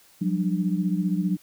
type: tone cluster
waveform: sine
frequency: 178.7 / 193.9 / 298.7 Hz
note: F3 / G3 / D4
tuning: +40 / -19 / +29 cents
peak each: -24 / -26 / -30 dBFS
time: 0.21-1.37 s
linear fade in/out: 10 ms
effects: white hiss -56 dBFS RMS until 1.42 s